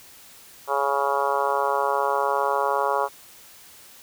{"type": "harmonic tone", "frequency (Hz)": 139.6, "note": "C#3", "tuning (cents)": 13, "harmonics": [3, 4, 5, 6, 7, 8, 9, 10], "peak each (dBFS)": [-29, -27, -31, -27, -27, -27, -33, -33], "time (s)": [0.67, 3.09], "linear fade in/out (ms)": 50, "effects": ["white hiss -48 dBFS RMS until 4.02 s"]}